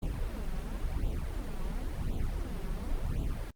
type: noise with flanger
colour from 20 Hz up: brown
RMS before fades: -33 dBFS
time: 0.02-3.51 s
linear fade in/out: 10 ms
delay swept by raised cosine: 0.27 to 5.37 ms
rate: 0.94 Hz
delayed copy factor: +0.85
effects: Opus 32 kbps